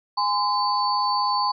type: tone cluster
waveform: sine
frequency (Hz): 828 / 1028 / 4498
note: G#5 / C6 / C#8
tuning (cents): -5 / -31 / +24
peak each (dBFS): -25 / -22 / -27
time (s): 0.17-1.52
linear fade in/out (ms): 10
effects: none